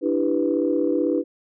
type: chord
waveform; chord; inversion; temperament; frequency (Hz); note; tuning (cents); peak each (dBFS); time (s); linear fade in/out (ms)
sine; E minor seventh; third; equal; 293.7 / 329.6 / 392 / 493.9; D4 / E4 / G4 / B4; 0 / 0 / 0 / 0; -23 / -23 / -26 / -24; 0.01-1.24; 50
effects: tanh soft clip ceiling -8 dBFS